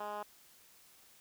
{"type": "tone with band-pass filter", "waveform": "10% pulse", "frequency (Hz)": 208, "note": "G#3", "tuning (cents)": 3, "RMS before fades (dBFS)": -41, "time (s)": [0, 0.23], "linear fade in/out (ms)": 5, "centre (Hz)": 880, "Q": 1.5, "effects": ["white hiss -62 dBFS RMS until 1.2 s"]}